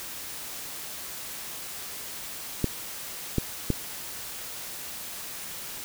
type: clicks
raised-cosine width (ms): 3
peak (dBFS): -10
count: 3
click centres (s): 2.643 / 3.383 / 3.703
effects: white hiss -38 dBFS RMS until 5.84 s